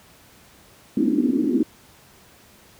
pink band-pass noise, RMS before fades -20 dBFS, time 0.97-1.63 s, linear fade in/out 2 ms, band 230 to 340 Hz, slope 48 dB/octave, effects pink hiss -51 dBFS RMS until 2.79 s + high-pass 60 Hz 12 dB/octave

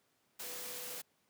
sine tone in noise, 493.9 Hz, B4, in tune, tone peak -53 dBFS, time 0.43-0.99 s, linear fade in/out 10 ms, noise white, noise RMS -44 dBFS, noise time 0.39-1.02 s, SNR -12 dB, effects pink hiss -75 dBFS RMS until 1.29 s + high-pass 150 Hz 12 dB/octave

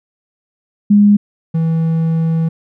sine / triangle tone pair in turn, 205.4 / 162.9 Hz, G#3 / E3, -19 / -20 cents, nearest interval major third, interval 401 cents, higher first, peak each -5 / -10 dBFS, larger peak first, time 0.9-1.17 / 1.54-2.49 s, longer second, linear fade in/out 10 ms, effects none

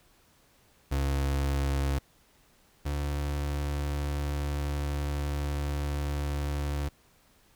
35% pulse tone pair in turn, 69.3 / 72.11 Hz, C#2 / D2, 0 / -31 cents, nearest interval minor second, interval 69 cents, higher second, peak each -24 / -27 dBFS, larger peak first, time 0.91-1.99 / 2.85-6.89 s, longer second, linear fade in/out 10 ms, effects pink hiss -63 dBFS RMS until 7.55 s

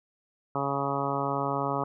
harmonic tone, 139.4 Hz, C#3, 10 cents sharp, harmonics 1 / 2 / 3 / 4 / 5 / 6 / 7 / 8 / 9, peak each -35 / -35 / -35 / -35 / -35 / -35 / -35 / -35 / -35 dBFS, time 0.55-1.84 s, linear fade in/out 2 ms, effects none

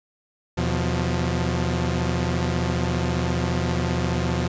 sawtooth tone cluster, 81 / 125.6 / 176.8 Hz, E2 / B2 / F3, -30 / +30 / +22 cents, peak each -22 dBFS, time 0.57-4.48 s, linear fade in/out 10 ms, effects resampled to 16000 Hz

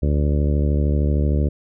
harmonic tone, 73.1 Hz, D2, 7 cents flat, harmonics 1 / 2 / 3 / 4 / 5 / 6 / 7 / 8, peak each -17 / -23 / -27 / -29 / -31 / -33 / -34 / -35 dBFS, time 0.02-1.49 s, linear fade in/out 10 ms, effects none

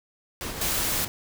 pink noise with tremolo, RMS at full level -32 dBFS, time 0.41-1.08 s, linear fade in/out 0 ms, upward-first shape sine, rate 5.7 Hz, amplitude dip 35%
white noise, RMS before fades -27 dBFS, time 0.61-1.05 s, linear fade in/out 5 ms
effects none

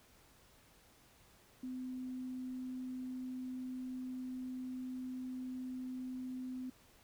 sine tone, 255.2 Hz, C4, 43 cents flat, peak -40 dBFS, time 1.63-6.7 s, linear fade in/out 5 ms, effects pink hiss -65 dBFS RMS until 7.03 s

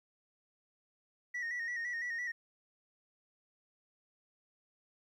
sine tone with vibrato, 1900 Hz, A#6, 33 cents sharp, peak -33 dBFS, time 1.34-2.32 s, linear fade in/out 10 ms, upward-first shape square, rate 5.9 Hz, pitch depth 45 cents each way, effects tanh soft clip ceiling -34 dBFS + 12-bit

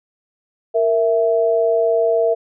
sine tone pair together, 463.5 / 660 Hz, A#4 / E5, -10 / +2 cents, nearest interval tritone, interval 612 cents, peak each -16 dBFS, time 0.74-2.35 s, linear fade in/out 20 ms, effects none

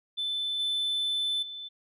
sine tone with level steps, 3520 Hz, A7, in tune, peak -27 / -24 / -37 dBFS, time 0.17-1.69 s, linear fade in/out 20 ms, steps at 0.59 / 1.42 s, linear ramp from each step 10 ms, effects tanh soft clip ceiling -25 dBFS

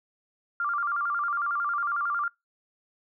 sine tone with vibrato, 1278 Hz, D#6, 46 cents sharp, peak -25 dBFS, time 0.6-2.28 s, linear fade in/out 2 ms, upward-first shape square, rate 11 Hz, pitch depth 150 cents each way, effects noise-tail reverb RT60 0.2 s tail -24 dB re dry

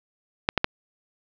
clicks, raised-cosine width 0.3 ms, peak -3 dBFS, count 3, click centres 0.489 / 0.577 / 0.644 s, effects low-pass 5000 Hz 12 dB/octave

